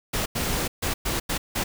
pink noise bursts at uneven times, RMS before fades -26 dBFS, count 6, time 0.13-0.26 / 0.35-0.68 / 0.82-0.94 / 1.05-1.2 / 1.29-1.38 / 1.55-1.64 s, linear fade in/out 10 ms, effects none

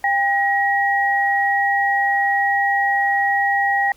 sine tone pair together, 798.9 / 1900 Hz, G5 / A#6, +33 / +33 cents, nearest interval octave + minor third, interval 1500 cents, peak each -18 dBFS, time 0.04-3.92 s, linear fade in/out 2 ms, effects pink hiss -52 dBFS RMS until 3.96 s

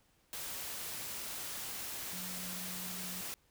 sine tone in noise, 182.3 Hz, F#3, 25 cents flat, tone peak -47 dBFS, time 2.13-3.21 s, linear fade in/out 0 ms, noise white, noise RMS -42 dBFS, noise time 0.33-3.34 s, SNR -8 dB, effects pink hiss -71 dBFS RMS until 3.5 s

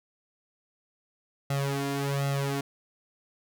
sawtooth tone with flanger, 139.5 Hz, C#3, 11 cents sharp, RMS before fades -29 dBFS, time 1.5-2.61 s, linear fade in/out 5 ms, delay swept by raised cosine 1.5 to 2.9 ms, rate 1.3 Hz, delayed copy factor +0.95, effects none

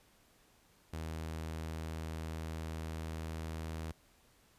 sawtooth tone, 80.1 Hz, E2, 49 cents flat, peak -35 dBFS, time 0.93-3.92 s, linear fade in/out 5 ms, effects pink hiss -67 dBFS RMS until 4.58 s + resampled to 32000 Hz

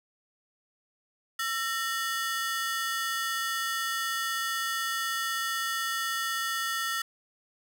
sawtooth ring-modulated tone, 1593 Hz, G6, 27 cents sharp, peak -22 dBFS, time 1.39-7.02 s, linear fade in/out 5 ms, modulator 251 Hz, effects none

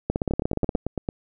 two click trains, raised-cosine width 2 ms, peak -9 / -12 dBFS, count 12 / 8, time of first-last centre 0.1-0.751 / 0.31-1.089 s, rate 16.9 / 8.99 Hz, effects none

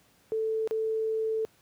sine tone with dropouts, 441.5 Hz, A4, 6 cents sharp, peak -26 dBFS, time 0.32-1.45 s, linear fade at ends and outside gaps 0 ms, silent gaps 0.675-0.71 s, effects pink hiss -63 dBFS RMS until 1.61 s + high-pass 80 Hz 12 dB/octave

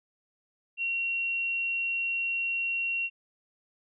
sine tone, 2740 Hz, F7, 34 cents flat, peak -27 dBFS, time 0.77-3.1 s, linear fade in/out 50 ms, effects none

